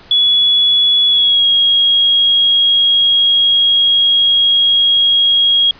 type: tone with pitch glide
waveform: sine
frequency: 3392 to 3284 Hz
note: G#7 to G#7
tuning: +36 to -20 cents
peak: -8 dBFS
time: 0.11-5.71 s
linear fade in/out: 2 ms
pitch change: -56 cents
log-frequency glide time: 1.09-1.47 s
effects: pink hiss -41 dBFS RMS until 5.79 s + resampled to 11025 Hz